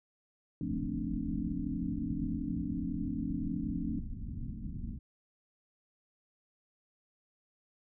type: low-pass noise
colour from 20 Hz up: pink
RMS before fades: -40 dBFS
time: 0.61-4.99 s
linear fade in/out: 10 ms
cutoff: 270 Hz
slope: 48 dB/octave
type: chord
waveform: sine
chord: D minor seventh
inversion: first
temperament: equal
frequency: 174.61 / 220 / 261.6 / 293.7 Hz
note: F3 / A3 / C4 / D4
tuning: 0 / 0 / 0 / 0 cents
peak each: -39 dBFS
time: 0.61-3.99 s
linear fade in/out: 2 ms
effects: none